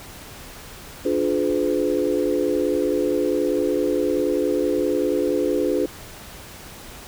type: chord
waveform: sine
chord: D diminished seventh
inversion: none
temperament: just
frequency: 293.7 / 352.4 / 422.9 / 507.5 Hz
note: D4 / F4 / Ab4 / Cb5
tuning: 0 / +16 / +31 / +47 cents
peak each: -24 dBFS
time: 1.05-5.86 s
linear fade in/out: 5 ms
effects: pink hiss -40 dBFS RMS until 7.07 s